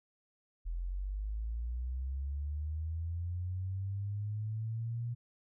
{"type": "linear sweep", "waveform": "sine", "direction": "up", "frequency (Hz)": [41, 120], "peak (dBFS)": -34, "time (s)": [0.65, 5.15], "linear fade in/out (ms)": 20, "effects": []}